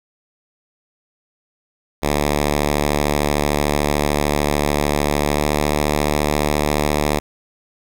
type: tone with pitch glide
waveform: 5% pulse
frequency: 73.42 to 74.36 Hz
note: D2 to D2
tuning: 0 to +22 cents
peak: -5 dBFS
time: 2.02-7.2 s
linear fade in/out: 20 ms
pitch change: +22 cents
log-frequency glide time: 5.31-5.42 s
effects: 7-bit